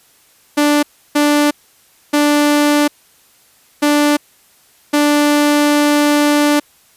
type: tone bursts at uneven times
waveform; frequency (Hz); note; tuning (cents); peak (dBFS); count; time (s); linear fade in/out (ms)
sawtooth; 293.7; D4; 0; -6; 5; 0.57-0.83 / 1.15-1.51 / 2.13-2.88 / 3.82-4.17 / 4.93-6.6; 10
effects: white hiss -51 dBFS RMS until 6.96 s + resampled to 32000 Hz